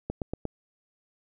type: click train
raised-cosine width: 2 ms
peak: -17 dBFS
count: 4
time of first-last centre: 0.1-0.453 s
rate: 8.49 Hz
effects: none